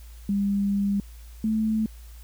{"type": "tone pair in turn", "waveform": "sine", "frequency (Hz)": [200.3, 218.7], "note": ["G3", "A3"], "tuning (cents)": [38, -10], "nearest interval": "major second", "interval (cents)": 152, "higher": "second", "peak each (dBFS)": -21, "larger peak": "neither", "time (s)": [[0.29, 1], [1.44, 1.86]], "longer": "first", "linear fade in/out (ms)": 2, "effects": ["added 57 Hz sine -41 dBFS peak until 2.23 s", "white hiss -55 dBFS RMS until 2.23 s"]}